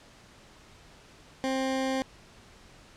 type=tone; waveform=20% pulse; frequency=264.2 Hz; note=C4; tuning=17 cents sharp; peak=-22 dBFS; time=1.44-2.02 s; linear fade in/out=0 ms; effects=pink hiss -54 dBFS RMS until 2.96 s + low-pass 7000 Hz 12 dB/octave